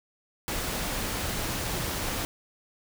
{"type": "noise", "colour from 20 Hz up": "pink", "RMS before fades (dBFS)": -31, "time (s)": [0.48, 2.25], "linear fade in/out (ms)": 0, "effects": []}